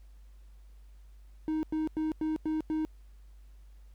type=tone bursts; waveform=triangle; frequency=312.6 Hz; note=D#4; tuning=8 cents sharp; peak=-26 dBFS; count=6; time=1.48-2.85 s; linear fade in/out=0 ms; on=150 ms; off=94 ms; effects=added 50 Hz sine -50 dBFS peak until 3.94 s + pink hiss -71 dBFS RMS until 3.94 s